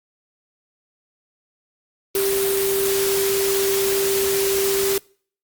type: tone in noise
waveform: sine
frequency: 392 Hz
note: G4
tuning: in tune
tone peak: -19 dBFS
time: 2.15-4.98 s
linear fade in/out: 2 ms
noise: white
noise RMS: -24 dBFS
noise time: 2.15-4.98 s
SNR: +2 dB
effects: noise-tail reverb RT60 0.5 s tail -26 dB re dry + Opus 32 kbps